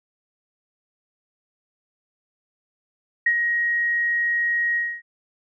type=tone with ADSR envelope; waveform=sine; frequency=1887 Hz; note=A#6; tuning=21 cents sharp; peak=-14 dBFS; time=3.26-5.02 s; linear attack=6 ms; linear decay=67 ms; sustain=-5 dB; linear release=260 ms; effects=none